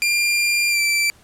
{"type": "tone with pitch glide", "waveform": "sawtooth", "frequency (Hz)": [2393, 2337], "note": ["D7", "D7"], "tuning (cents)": [32, -9], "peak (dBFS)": -13, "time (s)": [0.02, 1.1], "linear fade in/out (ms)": 0, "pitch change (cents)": -41, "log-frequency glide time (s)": [0.69, 0.8], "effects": ["pink hiss -52 dBFS RMS until 1.23 s", "low-pass 12000 Hz 12 dB/octave"]}